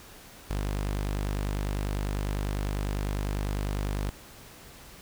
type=tone; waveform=sawtooth; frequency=50 Hz; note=G1; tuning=35 cents sharp; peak=-24 dBFS; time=0.5-4.1 s; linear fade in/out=5 ms; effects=pink hiss -49 dBFS RMS until 5.01 s